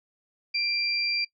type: tone pair together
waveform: sine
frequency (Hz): 2370 / 4740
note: D7 / D8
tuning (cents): +15 / +15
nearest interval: octave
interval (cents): 1200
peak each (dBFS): -27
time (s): 0.54-1.25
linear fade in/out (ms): 10
effects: noise-tail reverb RT60 0.1 s tail -22 dB re dry